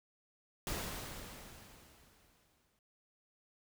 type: noise with exponential decay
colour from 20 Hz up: pink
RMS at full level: -38 dBFS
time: 0.67-2.79 s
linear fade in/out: 1 ms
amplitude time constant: 460 ms
effects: none